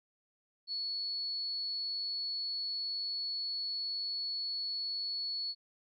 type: tone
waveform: sine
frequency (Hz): 4401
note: C#8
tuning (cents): -13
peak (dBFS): -34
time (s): 0.67-5.55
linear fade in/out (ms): 50
effects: none